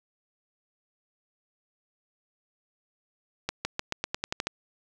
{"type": "accelerating click train", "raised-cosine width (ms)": 0.2, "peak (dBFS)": -11, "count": 10, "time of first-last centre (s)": [3.49, 4.47], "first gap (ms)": 160, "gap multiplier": 0.9, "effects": []}